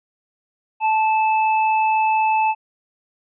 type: tone with hard clipping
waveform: sine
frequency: 874 Hz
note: A5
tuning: 12 cents flat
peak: -17 dBFS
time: 0.8-2.55 s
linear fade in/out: 50 ms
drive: 16 dB
effects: resampled to 8000 Hz